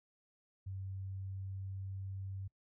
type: tone with pitch glide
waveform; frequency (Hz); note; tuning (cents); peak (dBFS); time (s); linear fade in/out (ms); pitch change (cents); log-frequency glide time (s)
sine; 95.9 to 96.51; G2 to G2; -37 to -27; -40; 0.66-2.48; 10; +10; 0.81-2.22
effects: noise-tail reverb RT60 0.1 s tail -25 dB re dry